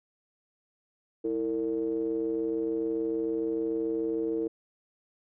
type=ring-modulated tone; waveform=triangle; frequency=63.4 Hz; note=B1; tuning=46 cents sharp; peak=-22 dBFS; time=1.24-4.48 s; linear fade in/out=10 ms; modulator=391 Hz; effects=none